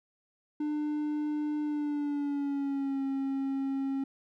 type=tone with pitch glide; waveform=triangle; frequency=299.4 to 271.4 Hz; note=D4 to C#4; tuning=+33 to -36 cents; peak=-27 dBFS; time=0.6-4.04 s; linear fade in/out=5 ms; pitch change=-169 cents; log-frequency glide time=1.62-3.03 s; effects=none